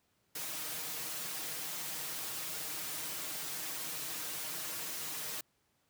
white noise with comb filter, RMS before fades -40 dBFS, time 0.35-5.41 s, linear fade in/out 5 ms, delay 6.4 ms, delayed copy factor +0.75, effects pink hiss -75 dBFS RMS until 5.89 s + high-pass 80 Hz 12 dB/octave

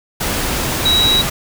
sine tone in noise, 3863 Hz, B7, 39 cents flat, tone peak -11 dBFS, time 0.85-1.22 s, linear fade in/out 10 ms, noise pink, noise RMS -19 dBFS, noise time 0.2-1.3 s, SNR +5 dB, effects none

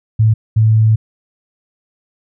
sine tone pair in turn, 110 / 110 Hz, A2 / A2, 0 / 0 cents, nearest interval unison, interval 0 cents, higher neither, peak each -7 dBFS, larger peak neither, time 0.19-0.34 / 0.56-0.96 s, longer second, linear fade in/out 10 ms, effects none

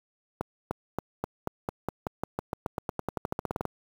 accelerating click train, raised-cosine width 1 ms, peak -15 dBFS, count 25, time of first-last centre 0.41-3.653 s, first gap 300 ms, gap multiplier 0.92, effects high-pass 60 Hz 12 dB/octave + 7-bit

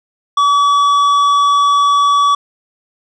triangle tone with tanh clipping, 1142 Hz, D6, 49 cents flat, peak -10 dBFS, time 0.37-2.35 s, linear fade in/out 5 ms, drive 13 dB, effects none

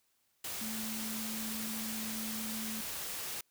sine tone in noise, 220 Hz, A3, in tune, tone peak -40 dBFS, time 0.61-2.81 s, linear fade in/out 5 ms, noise white, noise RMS -40 dBFS, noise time 0.44-3.41 s, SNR -3 dB, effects white hiss -75 dBFS RMS until 3.5 s

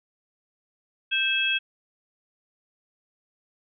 sine tone cluster, 1566 / 2616 / 3285 Hz, G6 / E7 / G#7, -2 / -14 / -20 cents, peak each -29 / -24 / -26 dBFS, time 1.11-1.59 s, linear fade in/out 20 ms, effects none

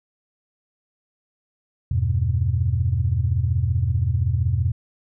sine chord, E minor, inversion none, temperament equal, 82.41 / 98 / 123.47 Hz, E2 / G2 / B2, 0 / 0 / 0 cents, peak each -22 dBFS, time 1.91-4.72 s, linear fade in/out 5 ms, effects tanh soft clip ceiling -8 dBFS

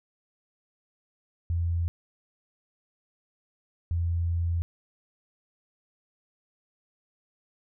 sine tone bursts at uneven times, 85 Hz, F2, 46 cents flat, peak -24 dBFS, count 2, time 1.5-1.88 / 3.91-4.62 s, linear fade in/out 0 ms, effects none

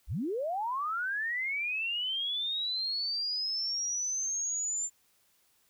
sine linear sweep, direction up, 32.08 to 7280 Hz, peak -30 dBFS, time 0.07-4.9 s, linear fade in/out 50 ms, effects white hiss -69 dBFS RMS until 5.69 s

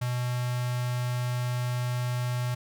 square tone with notch filter, 123.47 Hz, B2, in tune, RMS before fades -29 dBFS, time 0.01-2.55 s, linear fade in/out 10 ms, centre 350 Hz, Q 1.4, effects none

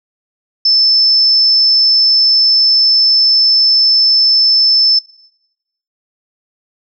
sine tone, 5274 Hz, E8, in tune, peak -7 dBFS, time 0.65-4.99 s, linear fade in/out 5 ms, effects noise-tail reverb RT60 0.9 s tail -21 dB re dry

